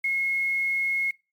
sine tone with quantisation, 2166 Hz, C#7, 41 cents flat, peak -22 dBFS, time 0.04-1.11 s, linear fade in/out 5 ms, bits 8, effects noise-tail reverb RT60 0.3 s tail -23 dB re dry + MP3 96 kbps

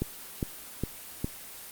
click train, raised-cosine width 3 ms, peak -15 dBFS, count 4, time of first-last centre 0.02-1.244 s, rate 2.45 Hz, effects white hiss -44 dBFS RMS until 1.71 s + Opus 24 kbps

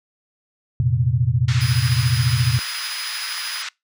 sine chord, F suspended fourth, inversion none, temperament equal, 87.31 / 116.54 / 130.81 Hz, F2 / Bb2 / C3, 0 / 0 / 0 cents, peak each -25 / -19 / -19 dBFS, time 0.8-2.59 s, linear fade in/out 0 ms
pink band-pass noise, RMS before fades -30 dBFS, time 1.48-3.69 s, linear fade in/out 5 ms, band 1300 to 6000 Hz, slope 24 dB/octave
sawtooth tone with tremolo, 4978 Hz, D#8, in tune, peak -24 dBFS, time 1.6-3.63 s, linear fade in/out 20 ms, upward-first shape triangle, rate 13 Hz, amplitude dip 35%
effects noise-tail reverb RT60 0.2 s tail -24 dB re dry

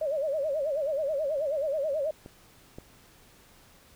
sine tone with vibrato, 587.3 Hz, D5, in tune, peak -26 dBFS, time 0.01-2.11 s, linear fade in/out 5 ms, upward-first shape sine, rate 9.3 Hz, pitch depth 150 cents each way
clicks, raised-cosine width 2 ms, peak -30 / -27 dBFS, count 2, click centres 2.261 / 2.785 s
effects pink hiss -57 dBFS RMS until 3.95 s

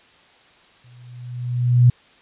sine tone with exponential growth, 122.7 Hz, B2, 11 cents flat, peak -7 dBFS, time 0.84-1.9 s, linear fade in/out 5 ms, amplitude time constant 230 ms, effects white hiss -52 dBFS RMS until 2.21 s + resampled to 8000 Hz

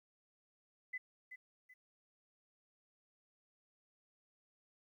sine tone with echo, 2011 Hz, B6, 31 cents sharp, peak -39 dBFS, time 0.93-0.98 s, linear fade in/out 10 ms, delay 380 ms, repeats 2, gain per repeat -9 dB, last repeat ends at 1.74 s, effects 13-bit

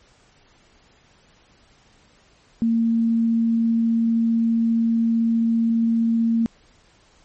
sine tone, 228.8 Hz, A#3, 32 cents flat, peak -16 dBFS, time 2.62-6.46 s, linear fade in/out 0 ms, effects pink hiss -56 dBFS RMS until 7.24 s + MP3 32 kbps

